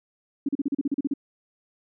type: tone bursts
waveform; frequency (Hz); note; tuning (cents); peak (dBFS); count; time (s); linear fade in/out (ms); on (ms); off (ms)
sine; 280; C#4; +18; -21; 11; 0.46-1.138; 5; 28; 37
effects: none